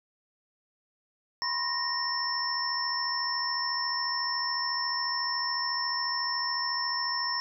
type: tone cluster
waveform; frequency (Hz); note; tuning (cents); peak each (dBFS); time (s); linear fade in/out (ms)
sine; 988 / 1062 / 1855 / 5380; B5 / C6 / A#6 / E8; 0 / +25 / -9 / +34; -35 / -36 / -35 / -30; 1.42-7.4; 0
effects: none